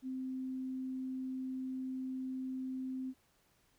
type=tone; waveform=sine; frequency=260 Hz; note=C4; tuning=11 cents flat; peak=-37 dBFS; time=0.02-3.14 s; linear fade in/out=50 ms; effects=pink hiss -72 dBFS RMS until 3.78 s